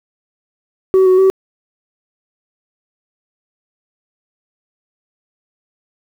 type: tone with pitch steps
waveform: sine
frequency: 378.8 / 371.4 / 381.8 Hz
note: F#4 / F#4 / G4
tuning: +41 / +7 / -46 cents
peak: -4 dBFS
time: 0.94-1.3 s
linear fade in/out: 0 ms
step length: 120 ms
effects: tanh soft clip ceiling -6 dBFS + 7-bit